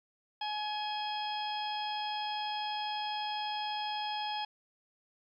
harmonic tone with a mistuned harmonic, 844 Hz, G#5, 28 cents sharp, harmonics 1 / 2 / 3 / 4 / 5 / 6, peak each -35 / -47 / -46 / -40 / -51 / -45 dBFS, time 0.41-4.45 s, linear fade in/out 5 ms, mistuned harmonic 4, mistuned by -52 cents, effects 12-bit

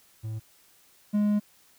triangle tone pair in turn, 110.1 / 207.8 Hz, A2 / G#3, +2 / +1 cents, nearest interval major seventh, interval 1099 cents, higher second, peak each -29 / -19 dBFS, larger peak second, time 0.23-0.4 / 1.13-1.4 s, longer second, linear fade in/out 20 ms, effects white hiss -60 dBFS RMS until 1.78 s

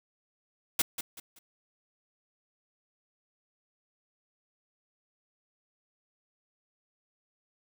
white noise with echo, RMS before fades -25 dBFS, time 0.79-0.82 s, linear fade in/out 5 ms, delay 190 ms, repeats 3, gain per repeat -10 dB, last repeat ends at 1.39 s, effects none

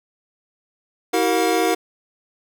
square tone cluster, 324.6 / 379.7 / 464.4 / 718 Hz, E4 / F#4 / A#4 / F5, -27 / +45 / -7 / +48 cents, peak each -23 dBFS, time 1.13-1.75 s, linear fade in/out 10 ms, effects none

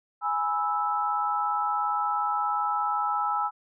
sine chord, E major, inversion first, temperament equal with one note detuned, 830.6 / 987.8 / 1313.2 Hz, G#5 / B5 / E6, 0 / 0 / -7 cents, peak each -28 / -32 / -27 dBFS, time 0.21-3.51 s, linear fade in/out 50 ms, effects none

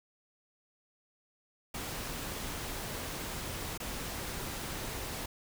pink noise with dropouts, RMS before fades -39 dBFS, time 1.74-5.26 s, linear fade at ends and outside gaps 5 ms, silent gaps 3.777-3.8 s, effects none

